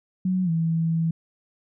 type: tone with pitch glide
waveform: sine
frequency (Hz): 185 to 163.87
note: F#3 to E3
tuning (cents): 0 to -10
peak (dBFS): -20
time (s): 0.25-1.11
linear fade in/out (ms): 5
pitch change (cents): -210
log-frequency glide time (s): 0.44-0.5
effects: none